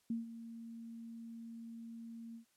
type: tone with ADSR envelope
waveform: sine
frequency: 229.7 Hz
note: A#3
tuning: 25 cents flat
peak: -33 dBFS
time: 0.1-2.45 s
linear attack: 4 ms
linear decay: 150 ms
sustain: -13 dB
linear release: 100 ms
effects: white hiss -75 dBFS RMS until 2.56 s + low-pass 12000 Hz 12 dB/octave